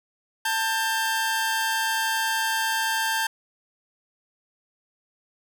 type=tone pair together; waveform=sawtooth; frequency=891 / 1587.6 Hz; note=A5 / G6; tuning=+22 / +22 cents; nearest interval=minor seventh; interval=1000 cents; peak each=-22 dBFS; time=0.45-3.27 s; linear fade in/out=5 ms; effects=none